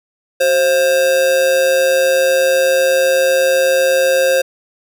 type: tone with amplitude modulation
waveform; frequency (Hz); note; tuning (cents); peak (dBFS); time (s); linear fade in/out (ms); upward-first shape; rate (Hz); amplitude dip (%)
square; 530; C5; +22; -9; 0.4-4.42; 10; sine; 152; 50
effects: none